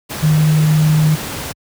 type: tone in noise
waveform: sine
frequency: 154.6 Hz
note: D#3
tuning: 11 cents flat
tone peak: -9 dBFS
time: 0.22-1.16 s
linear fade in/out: 20 ms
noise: pink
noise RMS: -25 dBFS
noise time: 0.09-1.53 s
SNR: +13 dB
effects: high-pass 60 Hz 12 dB/octave